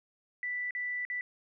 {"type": "tone with dropouts", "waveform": "sine", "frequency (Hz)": 1975.5, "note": "B6", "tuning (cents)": 0, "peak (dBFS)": -32, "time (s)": [0.43, 1.21], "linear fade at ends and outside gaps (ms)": 1, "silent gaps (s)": [[0.708, 0.75], [1.051, 1.1]], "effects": []}